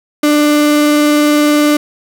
35% pulse tone with vibrato, 296.8 Hz, D4, 18 cents sharp, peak -6 dBFS, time 0.23-1.77 s, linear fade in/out 5 ms, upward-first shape sine, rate 20 Hz, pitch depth 14 cents each way, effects none

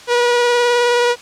sawtooth tone with vibrato, 483.1 Hz, B4, 38 cents flat, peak -8 dBFS, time 0.07-1.16 s, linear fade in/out 50 ms, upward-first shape triangle, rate 19 Hz, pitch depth 20 cents each way, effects white hiss -38 dBFS RMS until 1.21 s + low-pass 6000 Hz 12 dB/octave

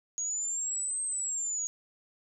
sine exponential two-way sweep, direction up then down, 6660 to 8372 to 6660 Hz, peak -30 dBFS, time 0.18-1.67 s, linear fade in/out 0 ms, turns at 1.03 s, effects none

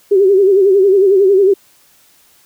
sine tone with vibrato, 389.4 Hz, G4, 12 cents flat, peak -6 dBFS, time 0.11-1.54 s, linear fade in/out 10 ms, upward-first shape sine, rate 11 Hz, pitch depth 88 cents each way, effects white hiss -50 dBFS RMS until 2.45 s

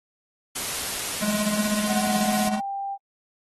white noise, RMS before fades -29 dBFS, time 0.55-2.49 s, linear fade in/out 10 ms
square tone with tremolo, 209.9 Hz, G#3, 19 cents sharp, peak -21 dBFS, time 1.21-2.6 s, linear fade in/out 20 ms, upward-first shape triangle, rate 16 Hz, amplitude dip 70%
sine tone with pitch glide, 743 to 791.7 Hz, F#5 to G5, +7 to +17 cents, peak -27 dBFS, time 1.87-2.98 s, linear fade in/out 50 ms, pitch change +110 cents, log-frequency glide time 2.51-2.61 s
effects AAC 32 kbps

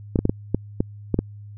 clicks, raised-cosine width 3 ms, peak -6 dBFS, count 8, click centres 0.158 / 0.19 / 0.254 / 0.295 / 0.546 / 0.805 / 1.143 / 1.19 s, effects added 103 Hz sine -37 dBFS peak until 1.57 s

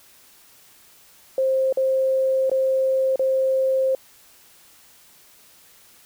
sine tone with dropouts, 528 Hz, C5, 16 cents sharp, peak -17 dBFS, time 1.38-3.95 s, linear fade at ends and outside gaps 2 ms, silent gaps 1.726-1.772 / 2.497-2.515 / 3.159-3.194 s, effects white hiss -52 dBFS RMS until 6.05 s

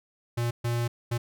square tone bursts at uneven times, 118.7 Hz, A#2, 32 cents sharp, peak -26 dBFS, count 3, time 0.37-0.51 / 0.64-0.88 / 1.11-1.18 s, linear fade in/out 10 ms, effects none

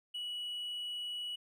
sine tone with hard clipping, 2934 Hz, F#7, 15 cents flat, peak -38 dBFS, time 0.14-1.36 s, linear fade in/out 10 ms, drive 2 dB, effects none

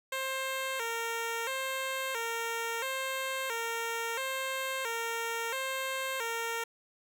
10% pulse tone with vibrato, 493.9 Hz, B4, in tune, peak -24 dBFS, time 0.12-6.64 s, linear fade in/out 5 ms, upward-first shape square, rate 0.74 Hz, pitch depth 120 cents each way, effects none

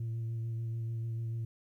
sine tone with vibrato, 114.4 Hz, A#2, 32 cents flat, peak -31 dBFS, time 0-1.45 s, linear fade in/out 5 ms, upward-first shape triangle, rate 6.8 Hz, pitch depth 23 cents each way, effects tanh soft clip ceiling -32 dBFS + 12-bit

